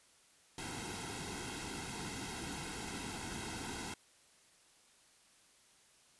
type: noise with comb filter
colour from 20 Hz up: pink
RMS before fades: -43 dBFS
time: 0.58-3.94 s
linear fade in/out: 2 ms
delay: 1.7 ms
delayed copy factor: -0.75
effects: white hiss -66 dBFS RMS until 6.19 s + resampled to 24000 Hz